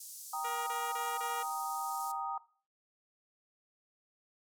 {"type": "band-pass noise", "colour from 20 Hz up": "white", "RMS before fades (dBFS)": -48, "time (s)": [0, 2.12], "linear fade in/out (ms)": 5, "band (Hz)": [5400, 13000], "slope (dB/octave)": 24}
{"type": "chord", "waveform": "sine", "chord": "Eb major", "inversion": "first", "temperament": "equal", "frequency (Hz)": [784, 932.3, 1244.5], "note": ["G5", "Bb5", "Eb6"], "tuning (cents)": [0, 0, 0], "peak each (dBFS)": -39, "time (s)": [0.33, 2.38], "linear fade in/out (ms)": 5}
{"type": "tone bursts", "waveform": "10% pulse", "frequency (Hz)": 473.7, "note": "A#4", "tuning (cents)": 28, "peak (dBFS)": -31, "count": 4, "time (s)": [0.44, 1.432], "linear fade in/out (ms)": 10, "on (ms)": 230, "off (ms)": 24}
{"effects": ["noise-tail reverb RT60 0.4 s tail -18 dB re dry"]}